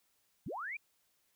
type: linear sweep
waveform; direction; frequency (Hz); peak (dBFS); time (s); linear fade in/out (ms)
sine; up; 91.2 to 2464; -38; 0.46-0.77; 5
effects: white hiss -75 dBFS RMS until 1.35 s